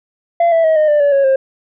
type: tone with pitch steps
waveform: sine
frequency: 683 / 659.4 / 636.5 / 614.5 / 593.2 / 572.7 / 552.8 / 533.7 Hz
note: F5 / E5 / D#5 / D#5 / D5 / D5 / C#5 / C5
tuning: -39 / 0 / +39 / -22 / +17 / -44 / -5 / +34 cents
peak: -6 dBFS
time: 0.4-1.36 s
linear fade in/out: 5 ms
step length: 120 ms
effects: tanh soft clip ceiling -8 dBFS